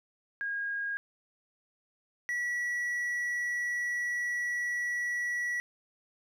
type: tone pair in turn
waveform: sine / triangle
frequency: 1631 / 1939.6 Hz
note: G#6 / B6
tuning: -32 / -32 cents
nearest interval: minor third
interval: 300 cents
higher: second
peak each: -31 / -28 dBFS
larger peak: second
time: 0.41-0.97 / 2.29-5.6 s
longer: second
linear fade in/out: 0 ms
effects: none